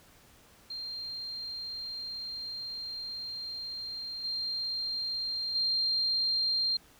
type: tone with level steps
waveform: sine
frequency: 4186 Hz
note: C8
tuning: in tune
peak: -36 / -31 / -26 dBFS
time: 0.7-6.77 s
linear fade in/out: 5 ms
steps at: 4.24 / 5.55 s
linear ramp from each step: 5 ms
effects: pink hiss -59 dBFS RMS until 6.99 s